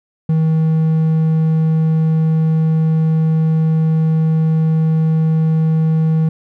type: tone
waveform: triangle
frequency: 159.4 Hz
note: D#3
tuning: 42 cents sharp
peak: -9 dBFS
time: 0.29-6.29 s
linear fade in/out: 5 ms
effects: none

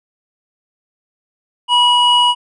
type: tone pair together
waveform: triangle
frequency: 972.1 / 2913 Hz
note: B5 / F#7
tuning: -28 / -28 cents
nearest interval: octave + perfect fifth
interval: 1900 cents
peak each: -10 dBFS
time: 1.68-2.35 s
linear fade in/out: 50 ms
effects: resampled to 22050 Hz

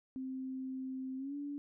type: tone with pitch glide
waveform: sine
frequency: 261.6 to 286.9 Hz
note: C4 to D4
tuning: 0 to -40 cents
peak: -38 dBFS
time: 0.16-1.58 s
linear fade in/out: 0 ms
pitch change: +160 cents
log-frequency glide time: 1.17-1.35 s
effects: none

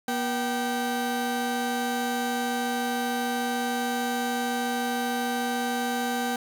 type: tone pair together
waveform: 30% pulse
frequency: 240.5 / 775 Hz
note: B3 / G5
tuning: -46 / -20 cents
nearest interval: octave + minor sixth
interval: 2026 cents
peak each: -26 dBFS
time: 0.08-6.36 s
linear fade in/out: 2 ms
effects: none

